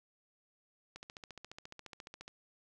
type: click train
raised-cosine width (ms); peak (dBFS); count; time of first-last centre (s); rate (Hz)
0.2; -30; 20; 0.96-2.279; 14.4
effects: none